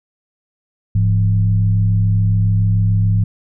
sine tone with frequency modulation, 103.83 Hz, G#2, in tune, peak -11 dBFS, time 0.95-3.24 s, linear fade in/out 5 ms, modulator 67 Hz, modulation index 0.6, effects none

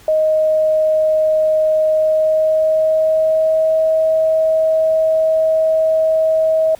sine tone with pitch glide, 625 to 637.4 Hz, D#5 to D#5, +8 to +42 cents, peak -11 dBFS, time 0.08-6.75 s, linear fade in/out 2 ms, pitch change +34 cents, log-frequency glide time 1.92-3.8 s, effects pink hiss -45 dBFS RMS until 6.79 s

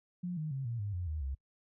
sine tone with pitch steps, 177.8 / 154.78 / 134.75 / 117.3 / 102.12 / 88.9 / 77.39 / 67.37 Hz, F3 / D#3 / C#3 / A#2 / G#2 / F2 / D#2 / C#2, +31 / -9 / -49 / +11 / -29 / +31 / -9 / -49 cents, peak -34 dBFS, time 0.23-1.35 s, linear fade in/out 10 ms, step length 140 ms, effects noise-tail reverb RT60 0.1 s tail -25 dB re dry

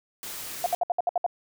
white noise, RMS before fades -37 dBFS, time 0.23-0.75 s, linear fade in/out 0 ms
sine tone bursts, 705 Hz, F5, 16 cents sharp, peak -20 dBFS, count 8, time 0.64-1.264 s, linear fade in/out 2 ms, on 22 ms, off 64 ms
effects none

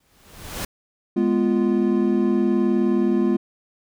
pink noise with exponential growth, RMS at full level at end -26 dBFS, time 0-0.65 s, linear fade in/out 5 ms, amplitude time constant 140 ms
triangle chord, F diminished, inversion first, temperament equal with one note detuned, 207.7 / 246.9 / 347.2 Hz, Ab3 / Cb4 / F4, 0 / 0 / -10 cents, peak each -19 / -20 / -19 dBFS, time 1.16-3.37 s, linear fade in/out 10 ms
effects none

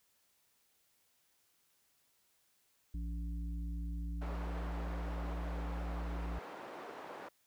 harmonic tone, 57.5 Hz, A#1, 23 cents flat, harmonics 1 / 3 / 5, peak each -37 / -47 / -51 dBFS, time 2.94-6.39 s, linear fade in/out 5 ms
white band-pass noise, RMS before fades -48 dBFS, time 4.21-7.29 s, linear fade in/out 10 ms, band 320 to 910 Hz, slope 12 dB/octave
effects white hiss -74 dBFS RMS until 7.46 s

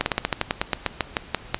slowing click train, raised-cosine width 0.3 ms, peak -4 dBFS, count 15, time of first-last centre 0.01-1.545 s, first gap 51 ms, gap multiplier 1.11, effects pink hiss -43 dBFS RMS until 1.59 s + resampled to 8000 Hz

